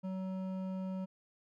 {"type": "tone with hard clipping", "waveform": "triangle", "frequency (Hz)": 188.2, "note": "F#3", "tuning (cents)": 30, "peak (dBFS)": -38, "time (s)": [0.03, 1.06], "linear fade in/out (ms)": 20, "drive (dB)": 14, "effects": []}